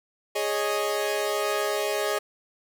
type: chord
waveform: sawtooth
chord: Ab suspended fourth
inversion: none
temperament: equal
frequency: 415.3 / 554.4 / 622.3 Hz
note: Ab4 / Db5 / Eb5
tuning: 0 / 0 / 0 cents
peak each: -24 / -27 / -25 dBFS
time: 0.35-2.19 s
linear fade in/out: 10 ms
effects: none